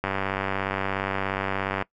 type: click train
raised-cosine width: 0.5 ms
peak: -11 dBFS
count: 174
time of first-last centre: 0.04-1.824 s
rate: 97 Hz
effects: noise-tail reverb RT60 0.1 s tail -21 dB re dry